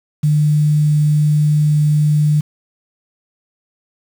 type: tone with quantisation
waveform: sine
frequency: 150.2 Hz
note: D3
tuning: 39 cents sharp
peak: -10 dBFS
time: 0.23-2.41 s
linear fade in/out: 10 ms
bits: 6
effects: none